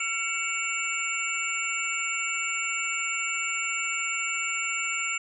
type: tone cluster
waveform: sine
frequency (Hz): 1357 / 2243 / 2699 / 2858 / 7210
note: E6 / C#7 / E7 / F7 / A8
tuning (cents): +50 / +20 / +40 / +39 / +41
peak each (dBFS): -35 / -31 / -32 / -39 / -33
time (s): 0-5.18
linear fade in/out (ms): 5
effects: none